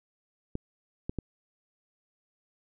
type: clicks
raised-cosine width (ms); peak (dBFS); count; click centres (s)
3; -19; 3; 0.554 / 1.095 / 1.187
effects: none